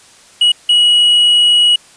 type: tone bursts at uneven times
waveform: triangle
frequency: 2913 Hz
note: F#7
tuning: 28 cents flat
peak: -5 dBFS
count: 2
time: 0.41-0.52 / 0.69-1.76 s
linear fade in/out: 5 ms
effects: white hiss -43 dBFS RMS until 1.96 s + resampled to 22050 Hz